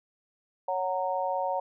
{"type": "chord", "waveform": "sine", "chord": "F# major", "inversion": "second", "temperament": "just", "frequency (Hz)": [555, 740, 925], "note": ["C#5", "F#5", "A#5"], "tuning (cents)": [2, 0, -14], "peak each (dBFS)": -31, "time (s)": [0.68, 1.6], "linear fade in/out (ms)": 5, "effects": []}